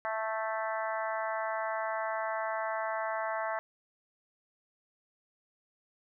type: harmonic tone with a mistuned harmonic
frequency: 220 Hz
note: A3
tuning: in tune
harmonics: 3 / 4 / 5 / 6 / 7 / 8 / 9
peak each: -35 / -37 / -39 / -41 / -42 / -43 / -44 dBFS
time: 0.05-3.59 s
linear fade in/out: 0 ms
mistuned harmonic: 7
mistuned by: +19 cents
effects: none